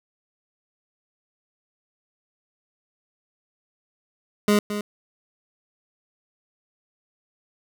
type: tone with echo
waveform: 25% pulse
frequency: 207.3 Hz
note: G#3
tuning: 3 cents flat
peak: -12 dBFS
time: 4.48-4.59 s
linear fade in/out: 2 ms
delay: 220 ms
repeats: 1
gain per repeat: -10 dB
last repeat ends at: 4.81 s
effects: none

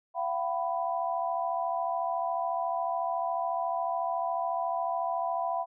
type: tone cluster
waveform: sine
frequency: 683 / 757 / 992 Hz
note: F5 / F#5 / B5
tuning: -39 / +39 / +7 cents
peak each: -31 / -33 / -33 dBFS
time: 0.14-5.66 s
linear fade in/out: 50 ms
effects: none

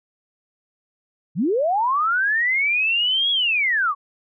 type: linear two-way sweep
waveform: sine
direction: up then down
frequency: 131.9 to 3359 to 1077 Hz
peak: -17 dBFS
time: 1.35-3.95 s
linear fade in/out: 50 ms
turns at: 3.31 s
effects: none

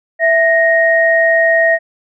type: tone pair together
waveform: sine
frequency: 659.3 / 1867.6 Hz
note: E5 / A#6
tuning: 0 / +3 cents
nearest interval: octave + tritone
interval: 1803 cents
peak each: -11 dBFS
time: 0.19-1.79 s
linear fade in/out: 50 ms
effects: none

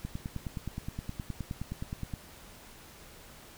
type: click train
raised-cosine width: 5 ms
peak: -23 dBFS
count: 21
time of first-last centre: 0.05-2.138 s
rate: 9.58 Hz
effects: pink hiss -52 dBFS RMS until 3.57 s

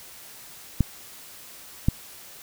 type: clicks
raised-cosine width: 5 ms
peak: -6 dBFS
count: 2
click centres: 0.807 / 1.885 s
effects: white hiss -45 dBFS RMS until 2.42 s

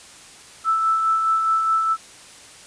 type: tone with tremolo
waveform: sine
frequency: 1318.5 Hz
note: E6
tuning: in tune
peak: -15 dBFS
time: 0.64-1.97 s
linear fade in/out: 50 ms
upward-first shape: sine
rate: 4.8 Hz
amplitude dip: 35%
effects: white hiss -44 dBFS RMS until 2.66 s + resampled to 22050 Hz

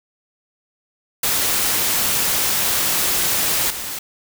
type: noise with level steps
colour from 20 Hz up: white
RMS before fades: -19 / -28 dBFS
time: 1.23-3.99 s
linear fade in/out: 5 ms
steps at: 3.7 s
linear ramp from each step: 5 ms
effects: none

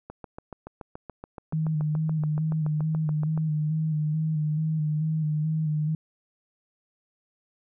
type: click train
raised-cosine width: 1 ms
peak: -24 dBFS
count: 24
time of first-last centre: 0.1-3.376 s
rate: 7.02 Hz
type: tone with vibrato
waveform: sine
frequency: 154.9 Hz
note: D#3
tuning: 7 cents flat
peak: -23 dBFS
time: 1.53-5.95 s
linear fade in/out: 2 ms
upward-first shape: square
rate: 2.3 Hz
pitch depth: 30 cents each way
effects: none

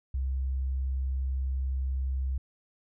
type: tone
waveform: sine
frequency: 65.9 Hz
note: C2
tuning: 13 cents sharp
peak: -27 dBFS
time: 0.14-2.38 s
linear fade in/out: 5 ms
effects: none

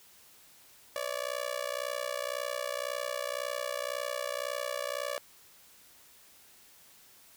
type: tone with amplitude modulation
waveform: sawtooth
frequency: 574 Hz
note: D5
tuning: 40 cents flat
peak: -25 dBFS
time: 0.96-5.18 s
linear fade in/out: 0 ms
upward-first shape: sine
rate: 61.9 Hz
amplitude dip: 100%
effects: white hiss -58 dBFS RMS until 7.36 s

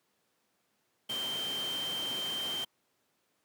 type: tone in noise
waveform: sine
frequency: 3136 Hz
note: G7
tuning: in tune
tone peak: -33 dBFS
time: 1.09-2.65 s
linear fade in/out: 10 ms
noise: pink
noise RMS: -41 dBFS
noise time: 1.09-2.65 s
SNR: +5 dB
effects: pink hiss -75 dBFS RMS until 3.44 s + high-pass 200 Hz 12 dB/octave

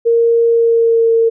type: tone with pitch glide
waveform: sine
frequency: 464.3 to 456.3 Hz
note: A#4 to A#4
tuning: -7 to -37 cents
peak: -8 dBFS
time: 0.05-1.3 s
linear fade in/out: 20 ms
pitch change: -30 cents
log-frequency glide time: 0.47-1.11 s
effects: none

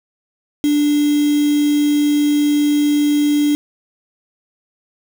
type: tone with quantisation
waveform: sine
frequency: 293.7 Hz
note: D4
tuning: in tune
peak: -12 dBFS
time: 0.64-3.55 s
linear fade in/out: 0 ms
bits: 4
effects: none

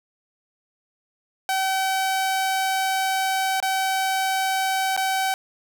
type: tone with dropouts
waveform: sawtooth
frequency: 765 Hz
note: G5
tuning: 42 cents flat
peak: -17 dBFS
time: 1.49-5.34 s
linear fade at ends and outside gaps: 1 ms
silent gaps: 3.602-3.626 / 4.965-4.975 s
effects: none

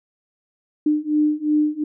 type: beating tone pair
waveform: sine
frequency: 300 / 302.8 Hz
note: D4 / D#4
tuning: +37 / -47 cents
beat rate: 2.8 Hz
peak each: -20 / -19 dBFS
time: 0.86-1.84 s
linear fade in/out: 5 ms
effects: none

